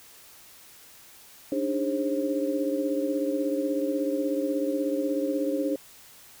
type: tone cluster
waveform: sine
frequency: 290.1 / 306.5 / 404.1 / 534 Hz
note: D4 / D#4 / G#4 / C5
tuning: -21 / -26 / -47 / +35 cents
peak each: -28 / -32 / -33 / -29 dBFS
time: 1.52-5.76 s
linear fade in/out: 2 ms
effects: white hiss -51 dBFS RMS until 6.4 s